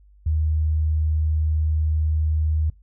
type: tone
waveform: sine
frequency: 77.78 Hz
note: D#2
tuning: in tune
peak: -18 dBFS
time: 0.26-2.7 s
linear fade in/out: 5 ms
effects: noise-tail reverb RT60 0.2 s tail -23 dB re dry + added 50 Hz sine -49 dBFS peak until 2.82 s